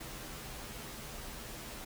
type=noise with comb filter; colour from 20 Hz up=pink; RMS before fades=-45 dBFS; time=0-1.85 s; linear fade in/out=10 ms; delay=11 ms; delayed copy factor=-0.9; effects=none